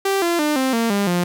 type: tone with pitch steps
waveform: sawtooth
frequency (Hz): 391.1 / 342.4 / 299.8 / 262.5 / 229.9 / 201.3 / 176.24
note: G4 / F4 / D4 / C4 / A#3 / G3 / F3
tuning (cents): -4 / -34 / +36 / +6 / -24 / +46 / +16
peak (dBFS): -13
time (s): 0.05-1.24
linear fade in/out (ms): 5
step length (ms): 170
effects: none